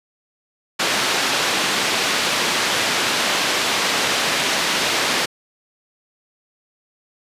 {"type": "band-pass noise", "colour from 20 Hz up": "white", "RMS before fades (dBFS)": -20, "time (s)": [0.79, 5.26], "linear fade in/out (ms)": 10, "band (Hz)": [180, 4100], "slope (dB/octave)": 12, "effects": ["resampled to 32000 Hz"]}